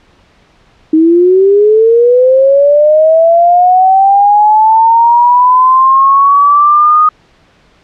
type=linear sweep; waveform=sine; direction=up; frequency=311.1 to 1243 Hz; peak=-3 dBFS; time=0.93-7.09 s; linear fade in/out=5 ms; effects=pink hiss -47 dBFS RMS until 7.83 s + low-pass 4000 Hz 12 dB/octave